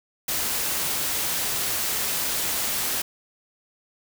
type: noise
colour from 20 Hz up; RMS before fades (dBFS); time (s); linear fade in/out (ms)
white; -26; 0.28-3.02; 5
effects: none